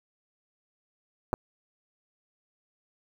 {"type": "clicks", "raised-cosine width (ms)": 1, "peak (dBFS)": -13, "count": 2, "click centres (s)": [1.331, 1.339], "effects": ["7-bit"]}